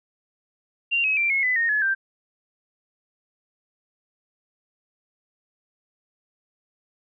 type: tone with pitch steps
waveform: sine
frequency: 2771 / 2556 / 2357 / 2174 / 2005 / 1849.4 / 1705.8 / 1573.2 Hz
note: F7 / D#7 / D7 / C#7 / B6 / A#6 / G#6 / G6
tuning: -14 / +46 / +6 / -34 / +26 / -14 / +46 / +6 cents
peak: -19 dBFS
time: 0.91-1.95 s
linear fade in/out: 20 ms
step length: 130 ms
effects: none